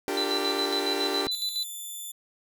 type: chord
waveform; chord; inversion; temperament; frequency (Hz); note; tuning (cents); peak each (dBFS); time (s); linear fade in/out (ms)
sawtooth; G minor seventh; second; equal with one note detuned; 293.7 / 349.2 / 392 / 457.6; D4 / F4 / G4 / Bb4; 0 / 0 / 0 / -32; -29 / -32 / -26 / -31; 0.08-1.27; 0
type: tone with tremolo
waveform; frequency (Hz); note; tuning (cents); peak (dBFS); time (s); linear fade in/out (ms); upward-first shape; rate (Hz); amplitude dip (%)
sine; 4001; B7; +22; -26; 0.17-1.64; 5; square; 7.2; 65
type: tone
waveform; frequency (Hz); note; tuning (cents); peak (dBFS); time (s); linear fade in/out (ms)
5% pulse; 3520; A7; 0; -28; 1.31-2.12; 10
effects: none